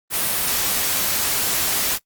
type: noise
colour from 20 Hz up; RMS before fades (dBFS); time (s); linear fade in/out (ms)
white; -21; 0.1-1.99; 50
effects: noise-tail reverb RT60 0.1 s tail -21 dB re dry + Opus 32 kbps